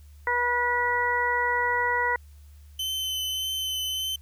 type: harmonic tone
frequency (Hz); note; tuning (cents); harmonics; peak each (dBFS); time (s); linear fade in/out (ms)
485.9; B4; -28; 1 / 2 / 3 / 4; -31 / -26 / -30 / -26; 0.27-2.16; 2
type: tone with vibrato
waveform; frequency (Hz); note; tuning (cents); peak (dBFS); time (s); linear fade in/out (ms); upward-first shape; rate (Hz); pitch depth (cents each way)
40% pulse; 3055; G7; -45; -26; 2.79-4.16; 5; triangle; 1.7; 15
effects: added 73 Hz sine -46 dBFS peak until 4.21 s + white hiss -63 dBFS RMS until 4.21 s